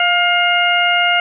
harmonic tone with a mistuned harmonic, 709 Hz, F5, 26 cents sharp, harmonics 1 / 2 / 3 / 4, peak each -17 / -17 / -17 / -17 dBFS, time 0-1.2 s, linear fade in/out 2 ms, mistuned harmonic 1, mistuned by -21 cents, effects none

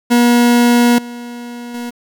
40% pulse tone with level steps, 240 Hz, B3, 49 cents flat, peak -7 / -26 / -21 dBFS, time 0.1-1.91 s, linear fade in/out 20 ms, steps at 0.98 / 1.74 s, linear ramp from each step 5 ms, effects 7-bit

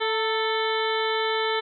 harmonic tone with a mistuned harmonic, 440 Hz, A4, in tune, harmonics 1 / 2 / 3 / 4 / 5 / 7 / 8 / 9, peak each -26 / -29 / -31 / -32 / -33 / -34 / -35 / -36 dBFS, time 0-1.61 s, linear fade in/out 20 ms, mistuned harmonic 2, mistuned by +36 cents, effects none

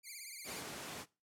5% pulse tone with vibrato, 2228 Hz, C#7, 8 cents sharp, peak -36 dBFS, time 0.03-0.64 s, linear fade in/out 50 ms, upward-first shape triangle, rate 17 Hz, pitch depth 160 cents each way
pink high-pass noise, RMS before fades -46 dBFS, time 0.44-1.06 s, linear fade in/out 50 ms, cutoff 170 Hz, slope 12 dB/octave
effects noise-tail reverb RT60 0.3 s tail -21 dB re dry + low-pass 12000 Hz 12 dB/octave

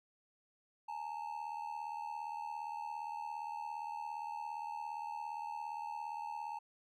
triangle ring-modulated tone, 880 Hz, A5, in tune, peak -35 dBFS, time 0.88-6.59 s, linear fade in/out 10 ms, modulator 38.7 Hz, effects none

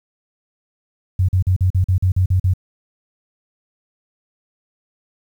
sine tone bursts, 92.5 Hz, F#2, in tune, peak -12 dBFS, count 10, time 1.19-2.537 s, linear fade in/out 5 ms, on 96 ms, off 43 ms, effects 8-bit

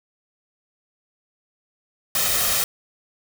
white noise with comb filter, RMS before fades -21 dBFS, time 2.15-2.64 s, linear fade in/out 2 ms, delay 1.6 ms, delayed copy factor +0.55, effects none

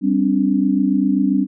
sine chord, G suspended fourth, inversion none, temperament equal with one note detuned, 196 / 261.6 / 289.1 Hz, G3 / C4 / D4, 0 / 0 / -27 cents, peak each -18 dBFS, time 0.01-1.47 s, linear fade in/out 50 ms, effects none

